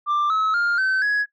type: tone with pitch steps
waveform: sine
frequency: 1183 / 1290.1 / 1406.8 / 1534.2 / 1673 Hz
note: D6 / E6 / F6 / G6 / G#6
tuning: +12 / -38 / +12 / -38 / +12 cents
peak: -15 dBFS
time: 0.06-1.26 s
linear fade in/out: 50 ms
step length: 240 ms
effects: noise-tail reverb RT60 0.1 s tail -21 dB re dry + tanh soft clip ceiling -17 dBFS